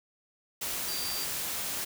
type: tone in noise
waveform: sine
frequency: 4699 Hz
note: D8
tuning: in tune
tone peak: -36 dBFS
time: 0.88-1.25 s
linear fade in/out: 10 ms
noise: white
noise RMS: -34 dBFS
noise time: 0.61-1.85 s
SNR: -5 dB
effects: none